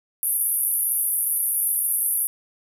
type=band-pass noise; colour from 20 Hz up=pink; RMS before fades=-23 dBFS; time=0.23-2.27 s; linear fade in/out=0 ms; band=9900 to 13000 Hz; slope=96 dB/octave; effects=none